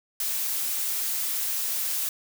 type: noise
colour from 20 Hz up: blue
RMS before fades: -28 dBFS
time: 0.2-2.09 s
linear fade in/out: 2 ms
effects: none